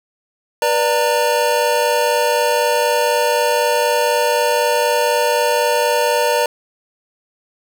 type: tone cluster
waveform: square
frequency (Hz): 487 / 591 / 916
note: B4 / D5 / A#5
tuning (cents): -24 / +11 / -31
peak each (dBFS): -19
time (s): 0.62-6.46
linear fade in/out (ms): 2
effects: none